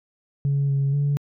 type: tone with pitch steps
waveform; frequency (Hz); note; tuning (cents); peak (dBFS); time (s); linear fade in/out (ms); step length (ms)
sine; 140.3 / 138.5 / 143.1; C#3 / C#3 / D3; +21 / -1 / -45; -17; 0.45-1.17; 0; 240
effects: tanh soft clip ceiling -16 dBFS